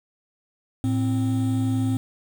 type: tone pair together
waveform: triangle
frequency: 110 / 261.8 Hz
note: A2 / C4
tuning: 0 / +1 cents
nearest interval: octave + minor third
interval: 1501 cents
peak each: -21 dBFS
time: 0.84-1.97 s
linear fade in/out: 0 ms
effects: 7-bit